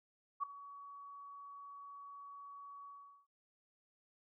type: tone with ADSR envelope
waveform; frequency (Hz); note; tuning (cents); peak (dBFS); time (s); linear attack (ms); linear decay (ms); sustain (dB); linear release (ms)
sine; 1129; C#6; +31; -31; 0.4-3.27; 32; 6; -18; 410
effects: noise-tail reverb RT60 0.4 s tail -18 dB re dry